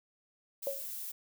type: noise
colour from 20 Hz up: violet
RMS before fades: -41 dBFS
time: 0.62-1.12 s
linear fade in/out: 10 ms
type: tone with exponential decay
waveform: sine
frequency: 553 Hz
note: C#5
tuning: 4 cents flat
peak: -28 dBFS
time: 0.67-0.86 s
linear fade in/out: 1 ms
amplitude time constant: 41 ms
effects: none